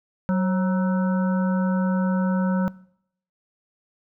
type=harmonic tone with a mistuned harmonic; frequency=187.9 Hz; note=F#3; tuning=27 cents sharp; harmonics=1 / 3 / 5 / 7 / 8; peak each=-19 / -29 / -33 / -36 / -37 dBFS; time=0.29-2.68 s; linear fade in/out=0 ms; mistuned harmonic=3; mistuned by=-71 cents; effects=noise-tail reverb RT60 0.7 s tail -22 dB re dry